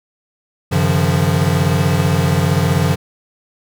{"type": "tone cluster", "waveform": "square", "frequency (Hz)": [94.1, 136.7, 152.2, 173.1], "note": ["F#2", "C#3", "D#3", "F3"], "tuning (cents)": [30, -24, -38, -15], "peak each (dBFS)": -19, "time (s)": [0.71, 2.96], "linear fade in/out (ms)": 20, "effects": []}